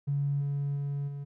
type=tone with level steps; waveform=triangle; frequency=141.7 Hz; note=C#3; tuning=38 cents sharp; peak=-22 / -25 / -27 / -33 dBFS; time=0.07-1.25 s; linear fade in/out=20 ms; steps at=0.4 / 0.75 / 1.07 s; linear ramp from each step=20 ms; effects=tanh soft clip ceiling -24 dBFS